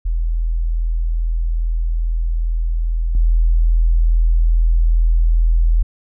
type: tone with level steps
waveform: sine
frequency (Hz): 41.2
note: E1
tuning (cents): 0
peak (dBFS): -15 / -10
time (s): 0.05-5.83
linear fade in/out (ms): 10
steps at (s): 3.15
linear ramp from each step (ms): 2
effects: none